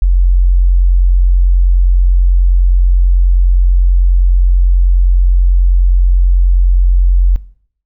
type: tone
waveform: sine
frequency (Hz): 44.69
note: F1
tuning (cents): +41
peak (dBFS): -5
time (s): 0.02-7.36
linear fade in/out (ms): 0
effects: noise-tail reverb RT60 0.6 s tail -19 dB re dry